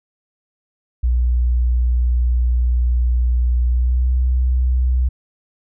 sine tone with pitch glide, 60.7 to 62.91 Hz, B1 to B1, -29 to +33 cents, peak -13 dBFS, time 1.03-5.09 s, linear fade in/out 10 ms, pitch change +62 cents, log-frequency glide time 3.68-4.11 s, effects none

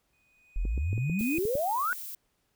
triangle tone with exponential growth, 2489 Hz, D#7, in tune, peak -29 dBFS, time 0.13-1.38 s, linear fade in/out 2 ms, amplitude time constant 270 ms
sine exponential sweep, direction up, 36.71 to 1532 Hz, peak -26 dBFS, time 0.56-1.93 s, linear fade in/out 0 ms
clicks, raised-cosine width 3 ms, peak -24 dBFS, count 9, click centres 0.653 / 0.778 / 0.93 / 0.979 / 1.098 / 1.21 / 1.384 / 1.453 / 1.554 s
violet noise, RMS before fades -40 dBFS, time 1.19-2.15 s, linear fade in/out 2 ms
effects pink hiss -74 dBFS RMS until 2.55 s

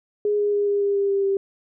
sine tone with pitch steps, 415.3 / 412 / 408.6 / 405.3 / 402.1 / 398.8 / 395.6 / 392.4 Hz, G#4 / G#4 / G#4 / G#4 / G4 / G4 / G4 / G4, 0 / -14 / -28 / -42 / +44 / +30 / +16 / +2 cents, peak -18 dBFS, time 0.25-1.37 s, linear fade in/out 2 ms, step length 140 ms, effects none

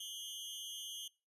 sawtooth tone with amplitude modulation, 3152 Hz, G7, 9 cents sharp, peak -36 dBFS, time 0-1.08 s, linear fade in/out 5 ms, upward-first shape sine, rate 236 Hz, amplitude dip 100%, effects noise-tail reverb RT60 0.3 s tail -21 dB re dry + resampled to 32000 Hz

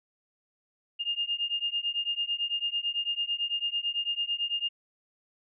sine beating tone pair, 2820 / 2829 Hz, F7 / F7, +16 / +22 cents, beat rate 9 Hz, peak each -31 dBFS, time 0.99-4.69 s, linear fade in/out 20 ms, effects none

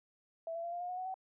sine tone with pitch steps, 659.3 / 672.4 / 685.7 / 699.3 / 713.2 / 727.3 / 741.8 / 756.5 Hz, E5 / E5 / F5 / F5 / F5 / F#5 / F#5 / F#5, 0 / +34 / -32 / +2 / +36 / -30 / +4 / +38 cents, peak -37 dBFS, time 0.47-1.142 s, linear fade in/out 2 ms, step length 84 ms, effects none

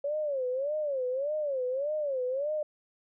sine tone with vibrato, 554.4 Hz, C#5, in tune, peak -28 dBFS, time 0.04-2.63 s, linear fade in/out 5 ms, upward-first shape sine, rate 1.7 Hz, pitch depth 180 cents each way, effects none

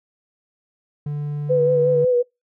triangle tone, 146.83 Hz, D3, in tune, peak -21 dBFS, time 1.06-2.05 s, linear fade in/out 5 ms
sine tone with vibrato, 493.9 Hz, B4, in tune, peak -14 dBFS, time 1.49-2.23 s, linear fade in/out 20 ms, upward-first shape sine, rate 5.5 Hz, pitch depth 38 cents each way
effects noise-tail reverb RT60 0.2 s tail -25 dB re dry

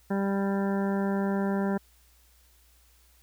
harmonic tone, 197.1 Hz, G3, 10 cents sharp, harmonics 1 / 2 / 3 / 4 / 5 / 7 / 8 / 9, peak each -26 / -32 / -36 / -38 / -40 / -43 / -44 / -45 dBFS, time 0.1-1.78 s, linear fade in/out 10 ms, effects added 60 Hz sine -60 dBFS peak until 3.22 s + white hiss -63 dBFS RMS until 3.22 s

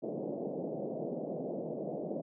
white band-pass noise, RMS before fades -38 dBFS, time 0.02-2.22 s, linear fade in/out 20 ms, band 150 to 640 Hz, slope 48 dB/octave, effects none

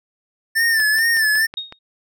square tone with vibrato, 1779 Hz, A6, 19 cents sharp, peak -15 dBFS, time 0.55-1.47 s, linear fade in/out 20 ms, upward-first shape sine, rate 2.3 Hz, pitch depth 70 cents each way
click train, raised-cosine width 0.3 ms, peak -19 dBFS, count 6, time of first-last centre 0.8-1.724 s, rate 5.41 Hz
sine tone with exponential decay, 3729 Hz, A#7, in tune, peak -20 dBFS, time 1.57-1.79 s, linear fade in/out 5 ms, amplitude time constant 46 ms
effects none

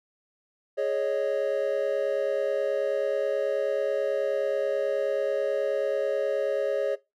triangle chord, Ab suspended fourth, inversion none, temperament just, 415.3 / 553.7 / 623 Hz, Ab4 / Db5 / Eb5, 0 / -2 / +2 cents, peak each -28 / -24 / -29 dBFS, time 0.77-6.96 s, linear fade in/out 20 ms, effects noise-tail reverb RT60 0.2 s tail -18 dB re dry

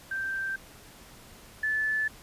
sine tone pair in turn, 1568 / 1740.4 Hz, G6 / A6, 0 / -19 cents, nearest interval major second, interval 181 cents, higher second, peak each -29 / -25 dBFS, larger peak second, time 0.11-0.56 / 1.63-2.08 s, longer neither, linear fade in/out 5 ms, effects pink hiss -51 dBFS RMS until 2.22 s + resampled to 32000 Hz

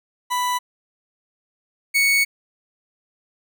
40% pulse tone pair in turn, 990 / 2222 Hz, B5 / C#7, +4 / +4 cents, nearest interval octave + major second, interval 1400 cents, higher second, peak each -19 / -14 dBFS, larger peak second, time 0.3-0.59 / 1.94-2.25 s, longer second, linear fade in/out 20 ms, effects none

